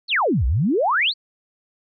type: exponential two-way sweep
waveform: sine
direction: down then up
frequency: 4699 to 56.1 to 4699 Hz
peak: -16 dBFS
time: 0.08-1.14 s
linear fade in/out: 50 ms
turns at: 0.46 s
effects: none